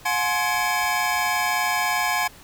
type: tone cluster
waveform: square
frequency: 722 / 847 / 1051 / 1677 / 2289 Hz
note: F#5 / G#5 / C6 / G#6 / D7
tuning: -43 / +34 / +7 / +16 / -45 cents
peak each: -28 dBFS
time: 0.05-2.28 s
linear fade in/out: 10 ms
effects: pink hiss -47 dBFS RMS until 2.43 s